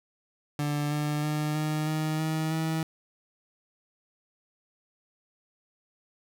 30% pulse tone with pitch steps, 146.83 / 148.97 / 151.13 / 153.33 / 155.56 / 157.82 / 160.12 Hz, D3 / D3 / D3 / D#3 / D#3 / D#3 / D#3, 0 / +25 / +50 / -25 / 0 / +25 / +50 cents, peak -24 dBFS, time 0.59-2.83 s, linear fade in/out 2 ms, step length 320 ms, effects none

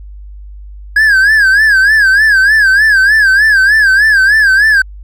triangle tone with vibrato, 1644 Hz, G#6, 18 cents flat, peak -3 dBFS, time 0.96-4.82 s, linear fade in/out 5 ms, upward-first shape sine, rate 3.3 Hz, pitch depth 130 cents each way, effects added 50 Hz sine -27 dBFS peak until 5.03 s

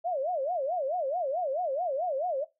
sine tone with vibrato, 622.3 Hz, D#5, in tune, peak -27 dBFS, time 0.04-2.45 s, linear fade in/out 20 ms, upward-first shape sine, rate 4.6 Hz, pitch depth 290 cents each way, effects noise-tail reverb RT60 0.2 s tail -18 dB re dry

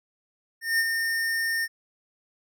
square tone with ADSR envelope, 1821 Hz, A#6, 41 cents flat, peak -20 dBFS, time 0.61-1.68 s, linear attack 180 ms, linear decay 44 ms, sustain -5 dB, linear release 43 ms, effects none

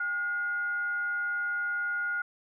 sine tone with frequency modulation, 1431 Hz, F6, 42 cents sharp, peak -28 dBFS, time 0-2.22 s, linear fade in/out 5 ms, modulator 629 Hz, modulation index 0.21, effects none

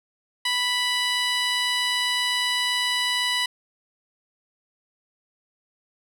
15% pulse tone with band-pass filter, 987.8 Hz, B5, in tune, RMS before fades -24 dBFS, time 0.45-3.46 s, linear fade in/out 5 ms, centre 4100 Hz, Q 0.59, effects none

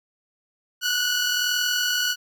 15% pulse tone pair together, 1459 / 1500 Hz, F#6 / F#6, -25 / +23 cents, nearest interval unison, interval 48 cents, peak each -16 / -20 dBFS, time 0.81-2.16 s, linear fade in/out 50 ms, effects none

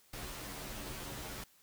pink noise with comb filter, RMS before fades -44 dBFS, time 0.13-1.44 s, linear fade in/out 5 ms, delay 12 ms, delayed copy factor -0.95, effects white hiss -66 dBFS RMS until 1.62 s

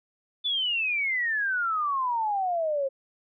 sine exponential sweep, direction down, 3520 to 530 Hz, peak -24 dBFS, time 0.44-2.89 s, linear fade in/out 20 ms, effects none

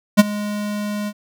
square tone with ADSR envelope, 207.7 Hz, G#3, in tune, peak -4 dBFS, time 0.17-1.13 s, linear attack 26 ms, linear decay 26 ms, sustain -19 dB, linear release 54 ms, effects none

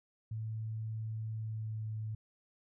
sine tone with pitch glide, 110.3 to 108.91 Hz, A2 to A2, +5 to -17 cents, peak -36 dBFS, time 0.31-2.15 s, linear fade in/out 5 ms, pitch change -22 cents, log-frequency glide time 1.3-1.92 s, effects none

